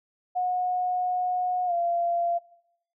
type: tone with pitch glide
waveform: sine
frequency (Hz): 727 to 689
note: F#5 to F5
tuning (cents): -31 to -24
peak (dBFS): -23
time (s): 0.35-2.39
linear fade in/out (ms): 20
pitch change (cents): -93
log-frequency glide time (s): 1.66-1.73
effects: noise-tail reverb RT60 0.8 s tail -19 dB re dry